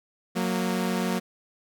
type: tone pair together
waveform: sawtooth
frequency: 183.7 / 231.4 Hz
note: F#3 / A#3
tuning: -12 / -13 cents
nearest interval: major third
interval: 399 cents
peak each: -23 / -24 dBFS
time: 0.35-1.2 s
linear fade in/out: 20 ms
effects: none